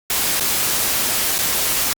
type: noise with dropouts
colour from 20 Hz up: white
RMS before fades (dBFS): -19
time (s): 0.1-1.93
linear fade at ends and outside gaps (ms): 1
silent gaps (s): 0.398-0.407 / 1.382-1.388
effects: Opus 48 kbps